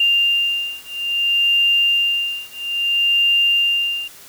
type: beating tone pair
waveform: sine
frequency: 2794 / 2794.6 Hz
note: F7 / F7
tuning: 0 / 0 cents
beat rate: 0.6 Hz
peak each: -18 dBFS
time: 0-4.08 s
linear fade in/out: 5 ms
effects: white hiss -42 dBFS RMS until 4.28 s